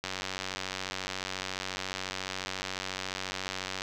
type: click train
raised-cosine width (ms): 0.2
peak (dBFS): -16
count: 357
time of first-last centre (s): 0.04-3.819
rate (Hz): 94.2
effects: none